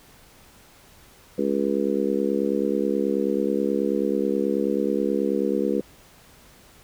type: harmonic tone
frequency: 69.3 Hz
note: C#2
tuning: in tune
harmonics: 3 / 4 / 5 / 6 / 7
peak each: -27 / -27 / -27 / -27 / -27 dBFS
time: 1.38-5.81 s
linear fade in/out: 5 ms
effects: pink hiss -52 dBFS RMS until 6.83 s